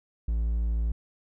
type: tone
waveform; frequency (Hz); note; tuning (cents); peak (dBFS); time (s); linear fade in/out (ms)
triangle; 56.4; A1; +44; -22; 0.28-0.92; 5
effects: none